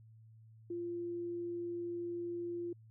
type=tone; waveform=sine; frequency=345.9 Hz; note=F4; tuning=17 cents flat; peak=-37 dBFS; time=0.7-2.73 s; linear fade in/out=5 ms; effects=added 111 Hz sine -56 dBFS peak until 2.9 s